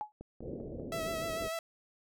sine tone with exponential decay, 846 Hz, G#5, 32 cents sharp, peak -30 dBFS, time 0.01-0.12 s, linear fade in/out 0 ms, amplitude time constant 23 ms
click train, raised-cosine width 2 ms, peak -32 dBFS, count 4, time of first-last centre 0.21-0.798 s, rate 5.1 Hz
white low-pass noise, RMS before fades -42 dBFS, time 0.41-1.49 s, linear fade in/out 20 ms, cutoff 550 Hz, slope 48 dB/octave
sawtooth tone with vibrato, 654 Hz, E5, 14 cents flat, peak -31 dBFS, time 0.92-1.59 s, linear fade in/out 2 ms, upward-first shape sine, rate 6.7 Hz, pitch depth 32 cents each way
effects none

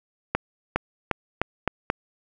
accelerating click train, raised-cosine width 0.5 ms, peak -6 dBFS, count 6, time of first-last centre 0.35-1.901 s, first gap 410 ms, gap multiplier 0.86, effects none

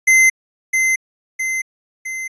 square tone with echo, 2067 Hz, C7, 22 cents flat, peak -9 dBFS, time 0.07-0.3 s, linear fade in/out 10 ms, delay 660 ms, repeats 3, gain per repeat -5 dB, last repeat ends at 2.28 s, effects resampled to 22050 Hz

